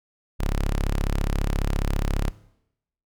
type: tone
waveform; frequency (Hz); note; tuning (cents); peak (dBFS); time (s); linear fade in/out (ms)
sawtooth; 34.64; C#1; 0; -18; 0.39-2.31; 20
effects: noise-tail reverb RT60 0.8 s tail -19 dB re dry